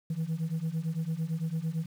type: beating tone pair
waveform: sine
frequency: 157 / 165.9 Hz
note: D#3 / E3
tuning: +16 / +11 cents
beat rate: 8.9 Hz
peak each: -31 / -30 dBFS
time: 0.1-1.86 s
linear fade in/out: 5 ms
effects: tanh soft clip ceiling -26 dBFS + 9-bit